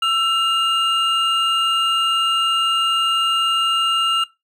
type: tone pair together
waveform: triangle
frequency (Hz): 1333.7 / 2826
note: E6 / F7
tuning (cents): +20 / +20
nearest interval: octave + minor second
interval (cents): 1300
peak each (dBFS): -17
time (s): 0.02-4.24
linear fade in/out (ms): 5
effects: noise-tail reverb RT60 0.2 s tail -18 dB re dry